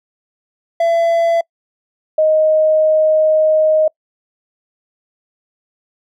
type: tone pair in turn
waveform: triangle / sine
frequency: 672 / 623.7 Hz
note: E5 / D#5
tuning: +33 / +4 cents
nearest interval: minor second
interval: 129 cents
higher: first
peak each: -9 dBFS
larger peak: neither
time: 0.8-1.41 / 2.18-3.88 s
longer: second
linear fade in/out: 5 ms
effects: noise-tail reverb RT60 0.1 s tail -26 dB re dry